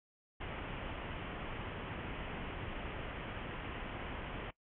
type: low-pass noise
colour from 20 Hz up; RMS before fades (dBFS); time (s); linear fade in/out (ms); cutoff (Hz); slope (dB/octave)
pink; -43; 0.4-4.51; 10; 3200; 96
effects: noise-tail reverb RT60 0.1 s tail -20 dB re dry